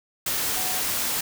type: tone in noise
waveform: sine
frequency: 740 Hz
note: F#5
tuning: in tune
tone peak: -35 dBFS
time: 0.56-0.8 s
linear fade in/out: 5 ms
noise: white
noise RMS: -26 dBFS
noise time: 0.26-1.21 s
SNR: -12 dB
effects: none